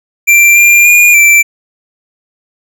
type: tone with pitch steps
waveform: square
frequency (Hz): 2359 / 2389 / 2427 / 2340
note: D7 / D7 / D#7 / D7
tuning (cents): +7 / +29 / -44 / -7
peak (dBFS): -3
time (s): 0.27-1.43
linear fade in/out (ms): 20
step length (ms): 290
effects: none